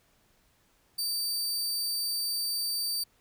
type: tone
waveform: sawtooth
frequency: 4632 Hz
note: D8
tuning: 25 cents flat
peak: -26 dBFS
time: 0.98-3.04 s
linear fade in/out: 10 ms
effects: pink hiss -67 dBFS RMS until 3.2 s